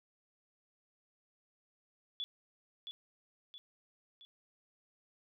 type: tone with echo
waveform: sine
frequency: 3434 Hz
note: A7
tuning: 43 cents flat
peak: -36 dBFS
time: 2.2-2.24 s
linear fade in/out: 0 ms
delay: 670 ms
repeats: 3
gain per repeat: -6 dB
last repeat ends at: 4.25 s
effects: none